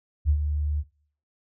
sine tone with ADSR envelope, 74.2 Hz, D2, 18 cents sharp, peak -16 dBFS, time 0.25-0.84 s, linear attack 43 ms, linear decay 79 ms, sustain -7 dB, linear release 47 ms, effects noise-tail reverb RT60 0.5 s tail -21 dB re dry

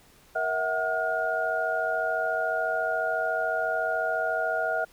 sine tone cluster, 469.8 / 648 / 742 / 1429 Hz, A#4 / E5 / F#5 / F6, +13 / -30 / +5 / +39 cents, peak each -35 / -28 / -31 / -29 dBFS, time 0.35-4.85 s, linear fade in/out 10 ms, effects pink hiss -57 dBFS RMS until 4.92 s

